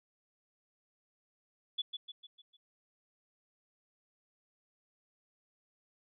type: tone with echo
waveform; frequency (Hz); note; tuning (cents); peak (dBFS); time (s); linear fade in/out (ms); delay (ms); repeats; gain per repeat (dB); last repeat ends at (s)
sine; 3437; A7; -41; -31; 1.78-1.82; 10; 150; 5; -6; 2.57
effects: none